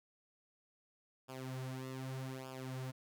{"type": "tone with flanger", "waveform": "sawtooth", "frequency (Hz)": 130.8, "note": "C3", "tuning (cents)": 0, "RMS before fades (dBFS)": -44, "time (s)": [1.28, 2.92], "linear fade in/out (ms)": 20, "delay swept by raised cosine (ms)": [0.49, 6.39], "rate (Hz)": 0.83, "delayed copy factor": -0.8, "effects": []}